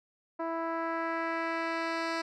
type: tone with low-pass filter sweep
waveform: 10% pulse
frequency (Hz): 329.6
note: E4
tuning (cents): 0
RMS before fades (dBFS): -33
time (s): 0.39-2.22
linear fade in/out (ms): 10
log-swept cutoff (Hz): 940 to 4900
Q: 1.1
effects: none